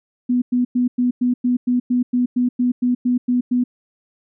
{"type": "tone bursts", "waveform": "sine", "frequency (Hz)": 246.9, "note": "B3", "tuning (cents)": 0, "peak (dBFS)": -14, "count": 15, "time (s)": [0.29, 3.64], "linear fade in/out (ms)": 10, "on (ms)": 130, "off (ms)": 100, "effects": []}